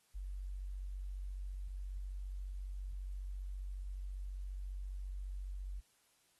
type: tone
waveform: sine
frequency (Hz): 47.32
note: F#1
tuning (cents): +40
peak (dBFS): -40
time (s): 0.14-5.81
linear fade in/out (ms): 20
effects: white hiss -73 dBFS RMS until 6.39 s + AAC 32 kbps